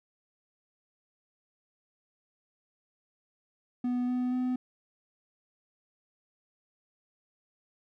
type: tone with pitch steps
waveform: triangle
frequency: 246.9 / 249.6 / 252.4 Hz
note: B3 / B3 / B3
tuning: 0 / +19 / +38 cents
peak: -25 dBFS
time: 3.84-4.56 s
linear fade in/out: 5 ms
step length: 240 ms
effects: none